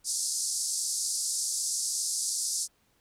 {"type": "band-pass noise", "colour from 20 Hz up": "white", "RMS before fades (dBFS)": -31, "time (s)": [0.04, 2.68], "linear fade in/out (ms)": 50, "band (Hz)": [4700, 10000], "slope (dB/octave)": 48, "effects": ["pink hiss -69 dBFS RMS until 3 s"]}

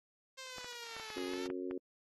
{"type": "linear two-way sweep", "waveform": "5% pulse", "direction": "down then up", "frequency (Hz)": [530, 413.1, 456.9], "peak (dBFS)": -34, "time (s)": [0.37, 1.48], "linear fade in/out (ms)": 20, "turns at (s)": 1.25}
{"type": "clicks", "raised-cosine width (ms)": 0.5, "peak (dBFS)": -32, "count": 10, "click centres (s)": [0.583, 0.645, 0.966, 0.998, 1.103, 1.181, 1.336, 1.46, 1.502, 1.711]}
{"type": "harmonic tone", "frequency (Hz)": 91, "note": "F#2", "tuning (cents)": -28, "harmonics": [3, 4, 5, 6], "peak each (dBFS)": [-42, -40, -47, -52], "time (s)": [1.16, 1.78], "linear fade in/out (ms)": 5}
{"effects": ["AAC 32 kbps"]}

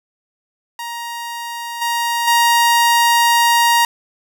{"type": "tone with level steps", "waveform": "sawtooth", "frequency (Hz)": 940, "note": "A#5", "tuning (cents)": 14, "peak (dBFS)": [-21, -13, -7], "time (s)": [0.79, 3.85], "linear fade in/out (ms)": 2, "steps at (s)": [1.81, 2.27], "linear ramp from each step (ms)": 10, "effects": []}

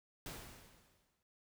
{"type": "noise with exponential decay", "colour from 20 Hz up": "pink", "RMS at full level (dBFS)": -45, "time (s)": [0.26, 1.23], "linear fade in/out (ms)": 1, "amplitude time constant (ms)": 210, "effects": []}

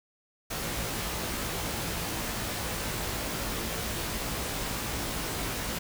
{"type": "noise with comb filter", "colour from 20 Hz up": "pink", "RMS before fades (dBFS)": -33, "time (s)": [0.5, 5.79], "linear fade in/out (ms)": 10, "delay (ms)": 18, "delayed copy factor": 0.75, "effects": []}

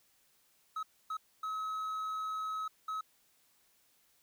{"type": "tone bursts at uneven times", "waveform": "triangle", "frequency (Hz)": 1282, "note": "E6", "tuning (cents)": -49, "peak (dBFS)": -33, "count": 4, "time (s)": [[0.76, 0.83], [1.1, 1.17], [1.43, 2.68], [2.88, 3.01]], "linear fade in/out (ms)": 5, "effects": ["white hiss -70 dBFS RMS until 4.22 s"]}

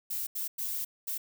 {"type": "noise bursts at uneven times", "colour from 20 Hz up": "violet", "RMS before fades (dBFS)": -34, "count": 4, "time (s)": [[0.1, 0.27], [0.35, 0.48], [0.58, 0.85], [1.07, 1.18]], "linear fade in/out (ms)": 10, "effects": []}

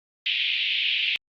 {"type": "band-pass noise", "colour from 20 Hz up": "pink", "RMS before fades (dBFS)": -25, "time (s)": [0.26, 1.16], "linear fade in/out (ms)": 0, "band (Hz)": [2400, 3500], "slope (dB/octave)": 48, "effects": ["Opus 48 kbps"]}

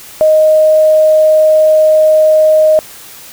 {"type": "tone", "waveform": "sine", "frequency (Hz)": 622.3, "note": "D#5", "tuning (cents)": 0, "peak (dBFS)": -4, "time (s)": [0.21, 2.79], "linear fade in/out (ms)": 0, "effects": ["white hiss -33 dBFS RMS until 3.32 s"]}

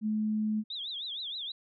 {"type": "tone", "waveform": "sine", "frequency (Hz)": 214.8, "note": "A3", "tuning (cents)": -41, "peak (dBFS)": -27, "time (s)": [0.01, 0.64], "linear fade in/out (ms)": 50}
{"type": "tone with vibrato", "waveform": "sine", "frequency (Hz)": 3581, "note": "A7", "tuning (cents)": 30, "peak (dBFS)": -35, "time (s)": [0.7, 1.52], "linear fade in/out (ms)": 5, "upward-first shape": "triangle", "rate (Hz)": 6.4, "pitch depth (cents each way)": 220}
{"effects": []}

